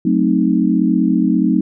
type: chord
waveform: sine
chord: F# diminished seventh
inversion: none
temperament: equal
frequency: 185 / 220 / 261.6 / 311.1 Hz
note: F#3 / A3 / C4 / Eb4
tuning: 0 / 0 / 0 / 0 cents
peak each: -17 dBFS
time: 0.05-1.61 s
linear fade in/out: 5 ms
effects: none